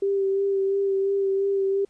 sine tone with vibrato, 392.2 Hz, G4, 1 cent sharp, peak -20 dBFS, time 0.02-1.85 s, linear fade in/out 5 ms, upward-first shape sine, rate 2.9 Hz, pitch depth 21 cents each way, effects pink hiss -65 dBFS RMS until 1.89 s + resampled to 22050 Hz

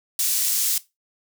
pink high-pass noise, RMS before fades -22 dBFS, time 0.19-0.78 s, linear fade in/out 2 ms, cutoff 6500 Hz, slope 12 dB/octave, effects noise-tail reverb RT60 0.2 s tail -17 dB re dry

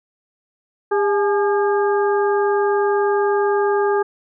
harmonic tone with a mistuned harmonic, 404.2 Hz, G#4, 47 cents flat, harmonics 1 / 2 / 3 / 4, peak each -16 / -22 / -26 / -28 dBFS, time 0.91-4.03 s, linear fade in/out 10 ms, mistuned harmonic 2, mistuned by +75 cents, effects none

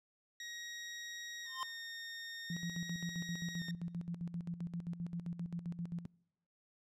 20% pulse tone with vibrato, 1864.7 Hz, A#6, in tune, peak -39 dBFS, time 0.4-3.71 s, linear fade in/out 2 ms, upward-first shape square, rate 0.47 Hz, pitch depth 23 cents each way
square tone with exponential growth, 1046.5 Hz, C6, in tune, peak -35 dBFS, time 1.45-1.63 s, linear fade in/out 0 ms, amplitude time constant 37 ms
sine tone with tremolo, 171.6 Hz, F3, 30 cents flat, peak -37 dBFS, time 2.5-6.06 s, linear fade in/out 2 ms, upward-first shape square, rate 7.6 Hz, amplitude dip 75%
effects noise-tail reverb RT60 0.9 s tail -26 dB re dry + low-pass 9000 Hz 12 dB/octave

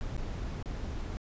brown noise with dropouts, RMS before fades -36 dBFS, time 0.01-1.17 s, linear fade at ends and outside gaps 0 ms, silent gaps 0.165-0.177 / 0.627-0.658 s, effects resampled to 16000 Hz

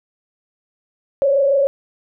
sine tone with frequency modulation, 554.4 Hz, C#5, in tune, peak -12 dBFS, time 1.22-1.67 s, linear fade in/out 0 ms, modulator 26.5 Hz, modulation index 0.79, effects none

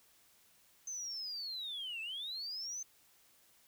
sine linear two-way sweep, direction down then up, 6272 to 2589 to 6272 Hz, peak -38 dBFS, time 0.87-2.83 s, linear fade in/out 5 ms, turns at 2.01 s, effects tanh soft clip ceiling -36 dBFS + white hiss -67 dBFS RMS until 3.67 s

